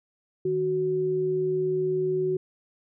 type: tone pair together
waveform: sine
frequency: 155.56 / 371.9 Hz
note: D#3 / F#4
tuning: 0 / +9 cents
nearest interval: octave + minor third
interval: 1509 cents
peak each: -33 / -23 dBFS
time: 0.45-2.37 s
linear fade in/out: 5 ms
effects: none

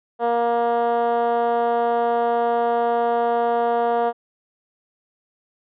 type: tone with band-pass filter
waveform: 10% pulse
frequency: 235.5 Hz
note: A#3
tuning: 18 cents sharp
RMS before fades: -20 dBFS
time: 0.19-4.13 s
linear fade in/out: 50 ms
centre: 600 Hz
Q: 2.7
effects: resampled to 8000 Hz

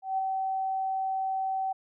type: tone with ADSR envelope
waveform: sine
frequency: 766 Hz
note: G5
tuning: 40 cents flat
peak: -24 dBFS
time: 0.02-1.73 s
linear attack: 160 ms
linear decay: 16 ms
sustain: -3 dB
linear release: 11 ms
effects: none

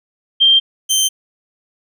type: tone pair in turn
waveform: sine / 20% pulse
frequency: 3168 / 3121 Hz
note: G7 / G7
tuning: +18 / -8 cents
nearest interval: unison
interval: 26 cents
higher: first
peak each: -7 dBFS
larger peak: neither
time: 0.4-0.6 / 0.89-1.09 s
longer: neither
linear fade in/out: 20 ms
effects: none

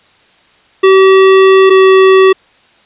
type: tone pair in turn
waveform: square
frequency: 382.9 / 380.8 Hz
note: G4 / F#4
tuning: -41 / +50 cents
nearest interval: unison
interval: 9 cents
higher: first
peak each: -3 dBFS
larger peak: neither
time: 0.83-1.7 / 1.7-2.33 s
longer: first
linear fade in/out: 10 ms
effects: white hiss -47 dBFS RMS until 2.85 s + resampled to 8000 Hz

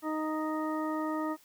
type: harmonic tone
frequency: 311.1 Hz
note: D#4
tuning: in tune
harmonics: 1 / 2 / 3 / 4 / 6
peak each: -32 / -38 / -39 / -38 / -46 dBFS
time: 0.02-1.37 s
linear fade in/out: 50 ms
effects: white hiss -61 dBFS RMS until 1.44 s

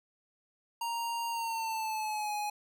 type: tone with pitch glide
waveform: square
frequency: 932.3 to 835.4 Hz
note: A#5 to G#5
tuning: 0 to +10 cents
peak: -33 dBFS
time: 0.81-2.5 s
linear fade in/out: 5 ms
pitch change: -190 cents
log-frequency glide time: 1.29-2.34 s
effects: none

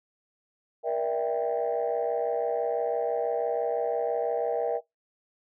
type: chord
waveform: sine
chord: E half-diminished seventh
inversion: second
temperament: just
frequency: 474.7 / 593.3 / 659.3 / 791.1 Hz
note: Bb4 / D5 / E5 / G5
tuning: +31 / +18 / 0 / +16 cents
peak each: -28 / -32 / -29 / -32 dBFS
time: 0.83-4.81 s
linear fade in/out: 50 ms
effects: noise-tail reverb RT60 0.2 s tail -25 dB re dry + tanh soft clip ceiling -18 dBFS

